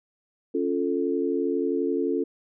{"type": "chord", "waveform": "sine", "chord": "Db augmented", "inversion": "none", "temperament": "equal", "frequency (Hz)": [277.2, 349.2, 440], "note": ["Db4", "F4", "A4"], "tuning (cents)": [0, 0, 0], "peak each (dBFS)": -27, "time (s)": [0.54, 2.24], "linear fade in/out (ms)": 10, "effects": []}